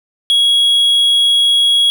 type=tone; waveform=triangle; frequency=3322 Hz; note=G#7; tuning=in tune; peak=-7 dBFS; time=0.3-1.9 s; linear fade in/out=0 ms; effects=none